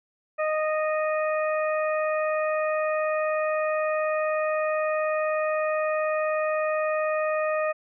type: harmonic tone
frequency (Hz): 619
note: D#5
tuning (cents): -9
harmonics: 1 / 2 / 3 / 4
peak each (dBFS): -24 / -30 / -34 / -36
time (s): 0.38-7.73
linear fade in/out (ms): 20
effects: none